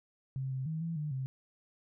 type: tone with pitch steps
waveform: sine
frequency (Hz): 133.1 / 131.5 / 158.9 / 165.9 / 150.4 / 132.1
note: C3 / C3 / D#3 / E3 / D3 / C3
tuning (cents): +30 / +9 / +37 / +11 / +42 / +17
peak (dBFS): -33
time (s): 0.36-1.26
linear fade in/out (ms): 0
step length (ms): 150
effects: none